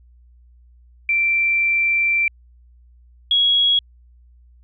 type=tone pair in turn; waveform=sine; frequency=2349 / 3322 Hz; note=D7 / G#7; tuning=0 / 0 cents; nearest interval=tritone; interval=600 cents; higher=second; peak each=-15 / -13 dBFS; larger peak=second; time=1.09-2.28 / 3.31-3.79 s; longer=first; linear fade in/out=2 ms; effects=added 60 Hz sine -47 dBFS peak until 4.63 s